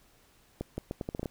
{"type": "accelerating click train", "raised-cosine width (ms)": 2, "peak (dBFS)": -20, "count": 9, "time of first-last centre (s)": [0.61, 1.258], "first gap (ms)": 170, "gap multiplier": 0.77, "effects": ["pink hiss -63 dBFS RMS until 1.3 s"]}